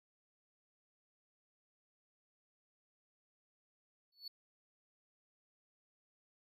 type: tone with exponential growth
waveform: triangle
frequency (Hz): 4435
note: C#8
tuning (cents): 0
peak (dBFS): -40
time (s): 4.12-4.28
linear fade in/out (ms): 5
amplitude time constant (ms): 34
effects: none